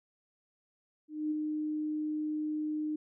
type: tone with ADSR envelope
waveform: sine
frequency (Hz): 305.3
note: D#4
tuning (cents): -33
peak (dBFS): -28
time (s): 1.08-2.96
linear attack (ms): 230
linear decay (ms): 19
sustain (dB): -3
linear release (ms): 6
effects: none